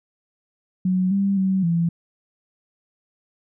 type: tone with pitch steps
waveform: sine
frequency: 184.8 / 197.4 / 190.2 / 168.7 Hz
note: F#3 / G3 / F#3 / E3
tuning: -2 / +12 / +48 / +40 cents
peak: -17 dBFS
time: 0.85-1.89 s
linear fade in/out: 5 ms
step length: 260 ms
effects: none